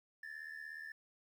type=ring-modulated tone; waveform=triangle; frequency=1760 Hz; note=A6; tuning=in tune; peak=-40 dBFS; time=0.23-0.92 s; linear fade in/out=2 ms; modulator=38.4 Hz; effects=tanh soft clip ceiling -37 dBFS + 12-bit